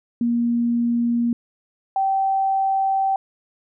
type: tone pair in turn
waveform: sine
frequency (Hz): 236.5 / 775.1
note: A#3 / G5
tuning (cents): +25 / -20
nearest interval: octave + major sixth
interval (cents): 2055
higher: second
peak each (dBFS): -17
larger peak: neither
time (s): 0.21-1.33 / 1.96-3.16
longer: second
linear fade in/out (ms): 2
effects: none